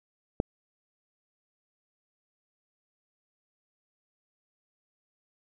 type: click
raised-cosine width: 2 ms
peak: -11 dBFS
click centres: 0.401 s
effects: none